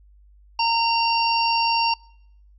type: harmonic tone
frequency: 921 Hz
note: A#5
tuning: 21 cents flat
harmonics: 1 / 3 / 5 / 6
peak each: -20 / -25 / -27 / -28 dBFS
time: 0.59-1.94 s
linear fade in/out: 5 ms
effects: noise-tail reverb RT60 0.7 s tail -25 dB re dry + added 50 Hz sine -49 dBFS peak until 2.58 s